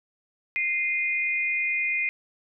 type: tone pair together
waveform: sine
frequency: 2093 / 2464 Hz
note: C7 / D#7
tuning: 0 / -17 cents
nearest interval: minor third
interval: 283 cents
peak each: -26 dBFS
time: 0.56-2.09 s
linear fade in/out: 0 ms
effects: none